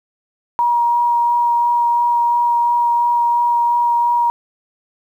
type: tone with vibrato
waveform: sine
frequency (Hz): 951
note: A#5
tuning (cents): +34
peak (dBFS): -12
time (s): 0.59-4.3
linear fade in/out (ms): 0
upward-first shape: sine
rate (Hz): 2.9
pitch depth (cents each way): 9
effects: 8-bit